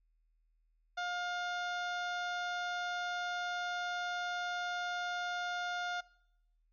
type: harmonic tone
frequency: 710 Hz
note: F5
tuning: 28 cents sharp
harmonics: 1 / 2 / 3 / 4 / 5 / 6 / 7 / 8 / 9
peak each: -38 / -38 / -51 / -54 / -46 / -54 / -58 / -59 / -58 dBFS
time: 0.97-6.01 s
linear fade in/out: 10 ms
effects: noise-tail reverb RT60 0.8 s tail -23 dB re dry + added 40 Hz sine -70 dBFS peak until 6.72 s